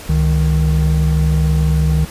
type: tone pair together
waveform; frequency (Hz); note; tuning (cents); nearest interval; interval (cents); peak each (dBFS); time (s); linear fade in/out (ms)
triangle; 69.29 / 155.56; C#2 / D#3; 0 / 0; octave + major second; 1400; -12; 0.09-2.05; 5
effects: pink hiss -33 dBFS RMS until 2.1 s + resampled to 32000 Hz